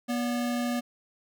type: tone pair together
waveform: square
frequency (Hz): 242.2 / 576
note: B3 / D5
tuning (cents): -34 / -34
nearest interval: octave + minor third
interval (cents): 1500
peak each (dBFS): -28 / -37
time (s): 0.08-0.81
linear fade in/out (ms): 20
effects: none